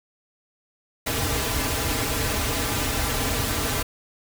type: noise with comb filter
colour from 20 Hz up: pink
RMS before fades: -25 dBFS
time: 1.06-3.83 s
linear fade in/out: 10 ms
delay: 5.5 ms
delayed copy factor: -0.9
effects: none